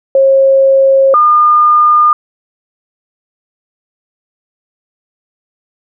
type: tone pair in turn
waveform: sine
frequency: 540 / 1212.3 Hz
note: C#5 / D#6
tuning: -45 / -45 cents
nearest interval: octave + major second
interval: 1400 cents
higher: second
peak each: -4 dBFS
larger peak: neither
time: 0.15-1.14 / 1.14-2.13 s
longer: neither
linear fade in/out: 2 ms
effects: none